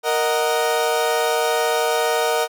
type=chord; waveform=30% pulse; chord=D# minor; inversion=second; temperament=equal; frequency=466.2 / 622.3 / 740 Hz; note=A#4 / D#5 / F#5; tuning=0 / 0 / 0 cents; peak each=-18 / -20 / -21 dBFS; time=0.03-2.48 s; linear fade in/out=50 ms; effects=none